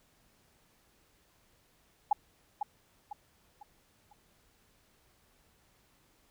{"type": "tone with echo", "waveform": "sine", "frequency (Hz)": 830.6, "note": "G#5", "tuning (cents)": 0, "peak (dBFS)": -21, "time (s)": [2.11, 2.13], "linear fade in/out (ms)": 5, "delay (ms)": 500, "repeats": 4, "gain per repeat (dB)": -8, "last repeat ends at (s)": 4.13, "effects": ["pink hiss -68 dBFS RMS until 6.3 s"]}